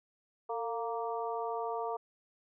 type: harmonic tone with a mistuned harmonic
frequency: 233.1 Hz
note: A#3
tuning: in tune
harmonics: 2 / 3 / 4 / 5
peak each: -37 / -38 / -39 / -42 dBFS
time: 0.49-1.97 s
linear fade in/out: 10 ms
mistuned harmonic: 2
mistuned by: -49 cents
effects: none